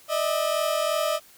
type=tone pair together; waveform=30% pulse; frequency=601 / 643.9 Hz; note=D5 / E5; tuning=+40 / -41 cents; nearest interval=minor second; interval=119 cents; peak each=-23 dBFS; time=0.08-1.2 s; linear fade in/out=50 ms; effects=white hiss -53 dBFS RMS until 1.37 s